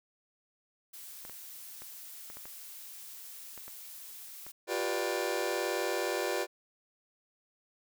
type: noise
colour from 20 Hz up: blue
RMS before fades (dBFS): -47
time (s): 0.93-4.52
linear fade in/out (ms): 10
type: clicks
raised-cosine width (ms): 0.5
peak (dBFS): -33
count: 9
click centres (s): 1.251 / 1.296 / 1.82 / 2.301 / 2.37 / 2.455 / 3.577 / 3.68 / 4.466
type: chord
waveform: sawtooth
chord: G dominant seventh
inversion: third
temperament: just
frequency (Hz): 352.8 / 392 / 490 / 588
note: F4 / G4 / B4 / D5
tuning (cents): +18 / 0 / -14 / +2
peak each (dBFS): -32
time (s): 4.67-6.47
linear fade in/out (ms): 50
effects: none